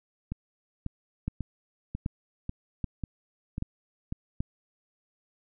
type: two click trains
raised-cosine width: 5 ms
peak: -17 / -20 dBFS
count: 5 / 8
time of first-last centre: 1.28-4.405 / 0.32-4.124 s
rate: 1.28 / 1.84 Hz
effects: none